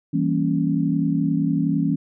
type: chord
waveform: sine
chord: E diminished seventh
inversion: none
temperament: equal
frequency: 164.81 / 196 / 233.1 / 277.2 Hz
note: E3 / G3 / Bb3 / Db4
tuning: 0 / 0 / 0 / 0 cents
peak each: -22 / -26 / -26 / -22 dBFS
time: 0.13-1.96 s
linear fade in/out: 10 ms
effects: none